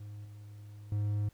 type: tone with level steps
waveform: triangle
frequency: 103.83 Hz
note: G#2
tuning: in tune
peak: -40 / -44 / -27 dBFS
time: 0-1.29 s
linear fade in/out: 5 ms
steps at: 0.25 / 0.92 s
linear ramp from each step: 2 ms
effects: pink hiss -67 dBFS RMS until 1.33 s